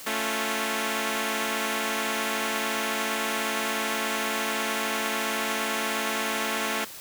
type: chord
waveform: 5% pulse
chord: A augmented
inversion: none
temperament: equal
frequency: 220 / 277.2 / 349.2 Hz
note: A3 / C#4 / E#4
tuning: 0 / 0 / 0 cents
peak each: -17 / -21 / -22 dBFS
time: 0.06-6.85 s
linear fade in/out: 10 ms
effects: white hiss -42 dBFS RMS until 7 s